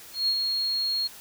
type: tone with ADSR envelope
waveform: sine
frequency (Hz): 4275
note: C8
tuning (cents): +36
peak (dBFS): -20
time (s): 0.13-1.08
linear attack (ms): 150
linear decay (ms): 65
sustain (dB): -4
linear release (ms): 17
effects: white hiss -46 dBFS RMS until 1.2 s